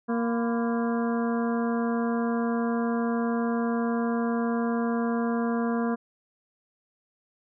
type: harmonic tone with a mistuned harmonic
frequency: 233.1 Hz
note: A#3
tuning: in tune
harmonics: 1 / 2 / 3 / 4 / 5 / 6 / 7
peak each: -25 / -31 / -35 / -37 / -39 / -41 / -42 dBFS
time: 0.08-5.96 s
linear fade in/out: 20 ms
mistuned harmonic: 4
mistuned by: +130 cents
effects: none